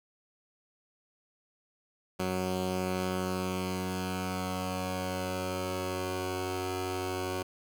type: tone pair together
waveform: 10% pulse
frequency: 92.56 / 185 Hz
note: F#2 / F#3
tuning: +1 / 0 cents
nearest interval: octave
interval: 1199 cents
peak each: -26 dBFS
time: 2.19-7.43 s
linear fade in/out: 10 ms
effects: none